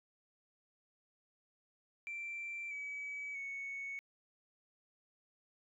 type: tone with pitch steps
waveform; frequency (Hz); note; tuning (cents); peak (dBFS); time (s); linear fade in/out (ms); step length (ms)
sine; 2349 / 2282 / 2217; D7 / C#7 / C#7; 0 / +50 / 0; -39; 2.07-3.99; 0; 640
effects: tanh soft clip ceiling -37 dBFS